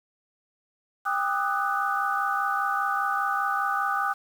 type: tone cluster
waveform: sine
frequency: 795 / 1198 / 1263 / 1489 Hz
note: G5 / D6 / D#6 / F#6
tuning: +24 / +34 / +26 / +11 cents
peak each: -29 dBFS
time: 1.05-4.14 s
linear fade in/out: 20 ms
effects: 8-bit